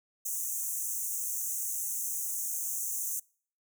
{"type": "high-pass noise", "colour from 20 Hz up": "pink", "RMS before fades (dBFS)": -34, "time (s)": [0.25, 3.2], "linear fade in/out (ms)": 10, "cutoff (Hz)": 6100, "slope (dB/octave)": 96, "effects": ["noise-tail reverb RT60 0.5 s tail -26 dB re dry"]}